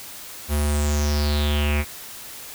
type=tone with low-pass filter sweep; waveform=square; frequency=73.8 Hz; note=D2; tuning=9 cents sharp; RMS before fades=-21 dBFS; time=0.48-1.85 s; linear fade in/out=50 ms; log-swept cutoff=12000 to 2200 Hz; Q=6.2; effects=white hiss -38 dBFS RMS until 2.54 s